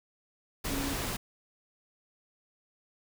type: tone in noise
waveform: sine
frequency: 276.5 Hz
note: C#4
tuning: 4 cents flat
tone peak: -34 dBFS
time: 0.7-0.94 s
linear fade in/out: 10 ms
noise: pink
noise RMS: -34 dBFS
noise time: 0.64-1.17 s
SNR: -3 dB
effects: none